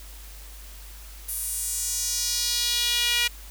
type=tone with high-pass filter sweep; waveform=sawtooth; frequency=480 Hz; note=B4; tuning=49 cents flat; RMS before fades=-26 dBFS; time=1.28-3.28 s; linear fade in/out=10 ms; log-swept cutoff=11000 to 2500 Hz; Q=2.1; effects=added 50 Hz sine -41 dBFS peak until 3.5 s + white hiss -47 dBFS RMS until 3.5 s